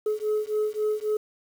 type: beating tone pair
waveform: sine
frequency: 424.6 / 428.3 Hz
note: G#4 / A4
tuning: +38 / -47 cents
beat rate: 3.7 Hz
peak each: -25 / -25 dBFS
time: 0.06-1.17 s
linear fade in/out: 5 ms
effects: tanh soft clip ceiling -20 dBFS + 8-bit